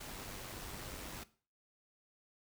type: noise with amplitude modulation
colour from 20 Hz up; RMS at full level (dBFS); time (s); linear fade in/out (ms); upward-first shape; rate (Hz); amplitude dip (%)
pink; -45; 0-1.24; 10; sine; 97; 35
effects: noise-tail reverb RT60 0.4 s tail -17 dB re dry